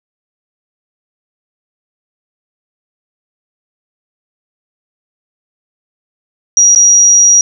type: tone with dropouts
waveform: sine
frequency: 5750 Hz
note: F8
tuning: 50 cents sharp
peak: -3 dBFS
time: 6.57-7.41 s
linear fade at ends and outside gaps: 1 ms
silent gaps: 6.749-6.759 s
effects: none